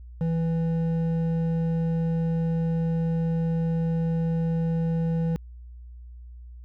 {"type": "tone with hard clipping", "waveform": "sine", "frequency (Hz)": 164.81, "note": "E3", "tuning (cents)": 0, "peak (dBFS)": -24, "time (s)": [0.21, 5.36], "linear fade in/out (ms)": 0, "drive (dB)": 7, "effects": ["added 60 Hz sine -40 dBFS peak until 6.64 s"]}